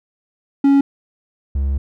triangle tone pair in turn, 278 / 68.82 Hz, C#4 / C#2, +5 / -12 cents, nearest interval 2 octaves, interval 2417 cents, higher first, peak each -7 / -14 dBFS, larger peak first, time 0.64-0.81 / 1.55-1.78 s, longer second, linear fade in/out 5 ms, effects none

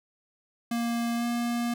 square tone with pitch glide, 234.4 to 237.4 Hz, A#3 to A#3, +10 to +32 cents, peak -27 dBFS, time 0.71-1.74 s, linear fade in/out 5 ms, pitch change +22 cents, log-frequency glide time 1.16-1.25 s, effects none

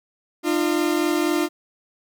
40% pulse tone pair together, 302.6 / 346.6 Hz, D#4 / F4, -48 / -13 cents, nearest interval major second, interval 235 cents, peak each -21 dBFS, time 0.43-1.49 s, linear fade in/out 50 ms, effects none

